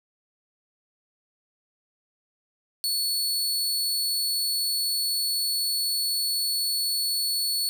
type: tone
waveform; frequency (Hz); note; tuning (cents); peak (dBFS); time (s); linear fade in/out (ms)
sawtooth; 4416; C#8; -7; -21; 2.84-7.69; 0
effects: none